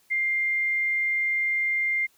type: tone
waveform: sine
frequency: 2100 Hz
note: C7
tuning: 6 cents sharp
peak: -22 dBFS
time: 0.1-2.07 s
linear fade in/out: 20 ms
effects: white hiss -63 dBFS RMS until 2.17 s